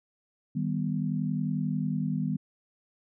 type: chord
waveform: sine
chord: Eb augmented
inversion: none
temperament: equal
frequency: 155.56 / 196 / 246.9 Hz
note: Eb3 / G3 / B3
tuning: 0 / 0 / 0 cents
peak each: -30 / -31 / -32 dBFS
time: 0.55-2.37 s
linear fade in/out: 10 ms
effects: none